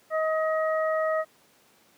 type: harmonic tone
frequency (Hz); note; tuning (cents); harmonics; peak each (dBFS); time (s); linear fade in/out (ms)
632; D#5; +27; 1 / 2 / 3; -24 / -30 / -34; 0.1-1.25; 50
effects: pink hiss -60 dBFS RMS until 1.97 s + high-pass 200 Hz 12 dB/octave